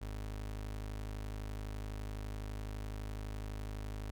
30% pulse tone, 51.91 Hz, G#1, in tune, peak -37 dBFS, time 0.01-4.11 s, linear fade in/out 10 ms, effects none

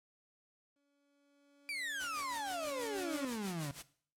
30% pulse tone with exponential growth, 284.2 Hz, C#4, 43 cents sharp, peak -35 dBFS, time 0.76-3.25 s, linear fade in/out 2 ms, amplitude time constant 540 ms
35% pulse exponential sweep, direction down, 2389 to 137 Hz, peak -36 dBFS, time 1.69-3.71 s, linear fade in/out 0 ms
white noise with tremolo, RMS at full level -45 dBFS, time 1.99-3.83 s, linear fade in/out 20 ms, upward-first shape sine, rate 6.2 Hz, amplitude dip 85%
effects noise-tail reverb RT60 0.5 s tail -17 dB re dry + low-pass 11000 Hz 12 dB/octave

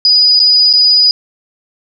sine tone with dropouts, 4942 Hz, D#8, 13 cents flat, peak -5 dBFS, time 0.05-1.11 s, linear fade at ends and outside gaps 1 ms, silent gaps 0.393-0.4 / 0.729-0.736 s, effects none

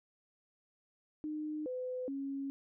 sine tone with pitch steps, 305.1 / 506 / 275.1 Hz, D#4 / B4 / C#4, -34 / +42 / -13 cents, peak -36 dBFS, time 1.24-2.5 s, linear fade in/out 0 ms, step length 420 ms, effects none

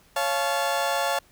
30% pulse chord, Db augmented, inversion none, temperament just, 554.4 / 693 / 866.2 Hz, Db5 / F5 / A5, 0 / -14 / -27 cents, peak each -25 dBFS, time 0.16-1.19 s, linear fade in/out 5 ms, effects pink hiss -58 dBFS RMS until 1.31 s

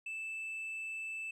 triangle tone with tanh clipping, 2637 Hz, E7, in tune, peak -39 dBFS, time 0.06-1.31 s, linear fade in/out 5 ms, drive 7 dB, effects none

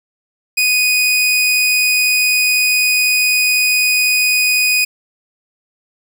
sawtooth tone, 2486 Hz, D#7, 2 cents flat, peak -8 dBFS, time 0.57-4.85 s, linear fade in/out 10 ms, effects none

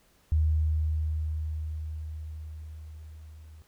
sine tone with level ramp, 77.78 Hz, D#2, in tune, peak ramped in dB -20 to -46 dBFS, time 0.32-3.62 s, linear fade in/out 0 ms, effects pink hiss -64 dBFS RMS until 3.67 s

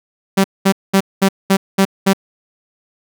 sawtooth tone bursts, 193.9 Hz, G3, 19 cents flat, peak -5 dBFS, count 7, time 0.37-2.134 s, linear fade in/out 10 ms, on 72 ms, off 210 ms, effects none

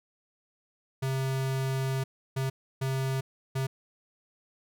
square tone bursts at uneven times, 133.2 Hz, C3, 31 cents sharp, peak -28 dBFS, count 4, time 1.02-2.04 / 2.36-2.5 / 2.81-3.21 / 3.55-3.67 s, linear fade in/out 10 ms, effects none

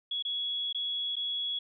sine tone with dropouts, 3357 Hz, G#7, 18 cents sharp, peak -30 dBFS, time 0.11-1.59 s, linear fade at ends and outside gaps 5 ms, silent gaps 0.225-0.25 / 0.728-0.746 / 1.157-1.165 s, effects none

